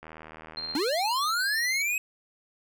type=click train; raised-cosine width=0.5 ms; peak=-28 dBFS; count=59; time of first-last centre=0.03-0.762 s; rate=79.2 Hz
type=tone with tremolo; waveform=sine; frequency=4184 Hz; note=C8; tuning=1 cent flat; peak=-30 dBFS; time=0.57-1.82 s; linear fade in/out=2 ms; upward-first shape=triangle; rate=17 Hz; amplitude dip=50%
type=linear sweep; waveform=square; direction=up; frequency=261.6 to 2569 Hz; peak=-26 dBFS; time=0.75-1.98 s; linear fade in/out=2 ms
effects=none